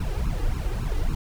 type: noise with flanger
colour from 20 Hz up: brown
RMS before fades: -25 dBFS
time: 0-1.15 s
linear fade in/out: 5 ms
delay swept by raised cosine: 0.73 to 2.53 ms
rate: 3.6 Hz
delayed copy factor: +0.95
effects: none